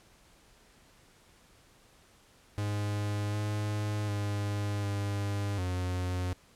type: tone with pitch steps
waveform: 45% pulse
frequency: 103.4 / 104.9 / 102.5 / 101.2 / 90.6 Hz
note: G#2 / G#2 / G#2 / G#2 / F#2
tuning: -7 / +18 / -22 / -44 / -36 cents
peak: -30 dBFS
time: 2.58-6.33 s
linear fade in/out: 0 ms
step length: 750 ms
effects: pink hiss -61 dBFS RMS until 6.55 s + low-pass 11000 Hz 12 dB/octave